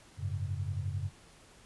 sine chord, F# suspended second, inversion none, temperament equal, 92.5 / 103.83 / 138.59 Hz, F#2 / G#2 / C#3, 0 / 0 / 0 cents, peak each -35 / -37 / -39 dBFS, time 0.17-1.11 s, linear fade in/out 50 ms, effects pink hiss -58 dBFS RMS until 1.65 s + resampled to 24000 Hz

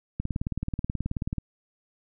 click train, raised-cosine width 5 ms, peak -16 dBFS, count 23, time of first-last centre 0.2-1.383 s, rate 18.6 Hz, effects none

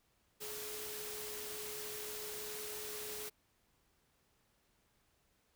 sine tone in noise, 423.8 Hz, G#4, 35 cents sharp, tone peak -48 dBFS, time 0.4-3.3 s, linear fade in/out 20 ms, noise white, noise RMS -45 dBFS, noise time 0.4-3.3 s, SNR -6 dB, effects pink hiss -75 dBFS RMS until 5.55 s

